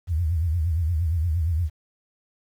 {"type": "tone with vibrato", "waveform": "sine", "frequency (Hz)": 82.41, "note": "E2", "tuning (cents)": 0, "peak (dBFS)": -20, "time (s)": [0.07, 1.7], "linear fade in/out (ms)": 50, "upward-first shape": "triangle", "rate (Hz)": 8.6, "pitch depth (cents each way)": 180, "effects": ["9-bit"]}